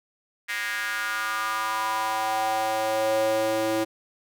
square tone with high-pass filter sweep, 109.8 Hz, A2, 3 cents flat, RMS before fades -26 dBFS, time 0.48-3.85 s, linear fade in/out 20 ms, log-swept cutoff 1900 to 400 Hz, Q 4.1, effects none

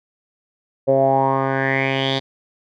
10% pulse tone with low-pass filter sweep, 134.6 Hz, C3, 49 cents sharp, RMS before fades -18 dBFS, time 0.87-2.2 s, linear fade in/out 20 ms, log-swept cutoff 530 to 4000 Hz, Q 5.8, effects none

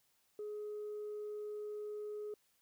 sine tone, 420 Hz, G#4, 19 cents sharp, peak -39 dBFS, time 0.39-2.34 s, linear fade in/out 2 ms, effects tanh soft clip ceiling -38 dBFS + white hiss -75 dBFS RMS until 2.61 s

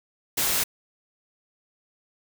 white noise, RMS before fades -24 dBFS, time 0.37-0.64 s, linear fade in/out 10 ms, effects none

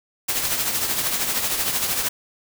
white noise with tremolo, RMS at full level -21 dBFS, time 0.28-2.09 s, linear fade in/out 10 ms, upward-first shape triangle, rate 13 Hz, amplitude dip 55%, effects none

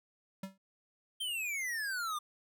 square tone with exponential decay, 192.5 Hz, G3, 31 cents flat, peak -36 dBFS, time 0.43-0.58 s, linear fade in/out 5 ms, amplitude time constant 31 ms
square exponential sweep, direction down, 3192 to 1180 Hz, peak -35 dBFS, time 1.2-2.19 s, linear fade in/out 10 ms
effects none

